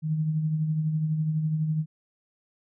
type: tone with tremolo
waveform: sine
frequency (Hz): 155.9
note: D#3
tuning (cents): +4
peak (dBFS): -21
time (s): 0.02-1.86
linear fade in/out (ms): 50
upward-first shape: triangle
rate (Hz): 12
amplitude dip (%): 50
effects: none